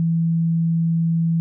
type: tone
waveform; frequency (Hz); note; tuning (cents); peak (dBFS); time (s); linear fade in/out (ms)
sine; 165.5; E3; +7; -16; 0-1.4; 0
effects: none